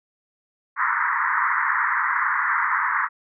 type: band-pass noise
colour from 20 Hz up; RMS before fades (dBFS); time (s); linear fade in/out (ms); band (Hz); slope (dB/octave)
pink; -22; 0.76-3.09; 50; 940 to 2000; 96
effects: none